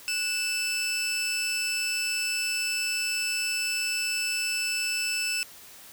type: tone pair together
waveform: 20% pulse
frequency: 1480 / 2637 Hz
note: F#6 / E7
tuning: 0 / 0 cents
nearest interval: minor seventh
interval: 1000 cents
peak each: -33 / -22 dBFS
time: 0.08-5.43 s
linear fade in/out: 0 ms
effects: white hiss -48 dBFS RMS until 5.92 s